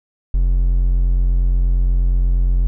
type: tone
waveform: triangle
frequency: 44.23 Hz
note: F1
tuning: 23 cents sharp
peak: -10 dBFS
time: 0.34-2.67 s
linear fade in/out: 0 ms
effects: none